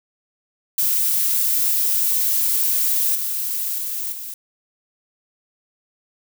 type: noise with level steps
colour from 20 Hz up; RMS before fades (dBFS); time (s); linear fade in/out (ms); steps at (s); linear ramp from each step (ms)
violet; -19 / -24 / -26 / -32; 0.78-4.34; 2; 3.15 / 3.78 / 4.12; 5
effects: none

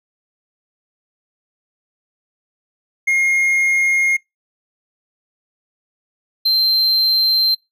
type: tone pair in turn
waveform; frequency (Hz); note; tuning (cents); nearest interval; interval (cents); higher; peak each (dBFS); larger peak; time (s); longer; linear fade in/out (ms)
triangle; 2139 / 4132; C7 / C8; +38 / -22; major seventh; 1140; second; -11; neither; 3.07-4.17 / 6.45-7.55; neither; 10
effects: noise-tail reverb RT60 0.2 s tail -26 dB re dry

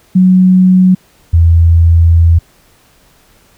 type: tone pair in turn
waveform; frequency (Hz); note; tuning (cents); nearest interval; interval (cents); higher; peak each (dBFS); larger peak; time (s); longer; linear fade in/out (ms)
sine; 184.9 / 83.47; F#3 / E2; -1 / +22; octave + major second; 1377; first; -3; neither; 0.15-0.95 / 1.33-2.39; second; 10
effects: pink hiss -48 dBFS RMS until 3.57 s

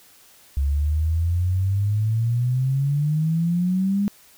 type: exponential sweep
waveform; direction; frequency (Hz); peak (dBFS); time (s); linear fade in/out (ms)
sine; up; 68.1 to 205.5; -18; 0.57-4.08; 0
effects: white hiss -52 dBFS RMS until 4.37 s

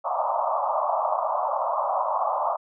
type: band-pass noise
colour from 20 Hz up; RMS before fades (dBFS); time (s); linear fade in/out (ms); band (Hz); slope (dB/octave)
pink; -25; 0.04-2.57; 20; 580 to 1200; 96
effects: none

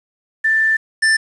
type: tone pair in turn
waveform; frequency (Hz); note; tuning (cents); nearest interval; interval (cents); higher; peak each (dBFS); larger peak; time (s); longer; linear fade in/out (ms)
sine / square; 1772 / 1772; A6 / A6; +12 / +12; unison; 0; neither; -12; neither; 0.44-0.77 / 1.02-1.17; first; 10
effects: resampled to 22050 Hz + 7-bit

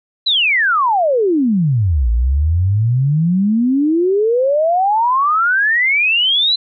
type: exponential two-way sweep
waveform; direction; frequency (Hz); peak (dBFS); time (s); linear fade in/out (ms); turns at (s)
sine; down then up; 4084 to 55 to 4084; -11; 0.26-6.56; 10; 2.1
effects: none

